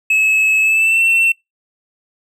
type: tone with pitch glide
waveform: triangle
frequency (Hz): 2586 to 2697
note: E7 to E7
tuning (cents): -34 to +39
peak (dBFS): -9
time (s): 0.1-1.32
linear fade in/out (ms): 5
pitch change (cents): +73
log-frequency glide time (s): 0.61-1.02
effects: noise-tail reverb RT60 0.2 s tail -26 dB re dry